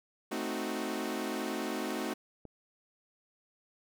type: chord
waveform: sawtooth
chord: A diminished seventh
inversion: none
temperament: equal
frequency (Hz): 220 / 261.6 / 311.1 / 370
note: A3 / C4 / Eb4 / Gb4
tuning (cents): 0 / 0 / 0 / 0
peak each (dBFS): -35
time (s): 0.31-2.14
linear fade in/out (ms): 10
type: click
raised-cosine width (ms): 2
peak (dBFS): -33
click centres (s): 2.453
effects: none